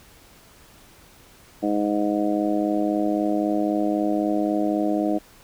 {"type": "harmonic tone", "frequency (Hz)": 103.83, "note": "G#2", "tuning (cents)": 0, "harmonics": [2, 3, 4, 5, 6, 7], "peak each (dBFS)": [-28, -22, -33, -31, -28, -30], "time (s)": [1.62, 5.19], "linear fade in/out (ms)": 20, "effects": ["pink hiss -51 dBFS RMS until 5.43 s"]}